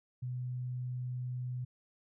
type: tone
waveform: sine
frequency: 125.2 Hz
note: B2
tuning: 24 cents sharp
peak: -35 dBFS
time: 0.22-1.65 s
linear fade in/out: 10 ms
effects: none